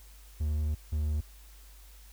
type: tone pair in turn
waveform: triangle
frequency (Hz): 75.9 / 75.63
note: D#2 / D#2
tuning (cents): -42 / -49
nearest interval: unison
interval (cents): 7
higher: first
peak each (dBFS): -25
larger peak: neither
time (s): 0.4-0.75 / 0.92-1.21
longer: first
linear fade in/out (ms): 10
effects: added 50 Hz sine -50 dBFS peak until 2.12 s + white hiss -58 dBFS RMS until 2.12 s